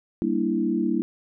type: chord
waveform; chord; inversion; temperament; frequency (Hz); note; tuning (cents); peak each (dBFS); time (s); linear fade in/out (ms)
sine; E half-diminished seventh; first; equal; 196 / 233.1 / 293.7 / 329.6; G3 / Bb3 / D4 / E4; 0 / 0 / 0 / 0; -28 / -26 / -28 / -25; 0.22-1.02; 0
effects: none